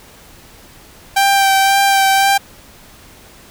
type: tone with vibrato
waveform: sawtooth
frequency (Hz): 784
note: G5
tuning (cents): 0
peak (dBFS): -6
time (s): 1.16-2.38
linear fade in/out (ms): 10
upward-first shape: sine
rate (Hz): 1.9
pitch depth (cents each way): 17
effects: pink hiss -42 dBFS RMS until 3.5 s